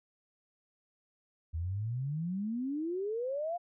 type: exponential sweep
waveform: sine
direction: up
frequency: 77.78 to 718 Hz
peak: -32 dBFS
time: 1.53-3.58 s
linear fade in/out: 20 ms
effects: none